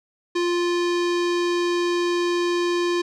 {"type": "tone with low-pass filter", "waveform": "square", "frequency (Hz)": 349.2, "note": "F4", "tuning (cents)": 0, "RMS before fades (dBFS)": -22, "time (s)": [0.35, 3.02], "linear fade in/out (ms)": 10, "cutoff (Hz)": 5100, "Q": 1.3, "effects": []}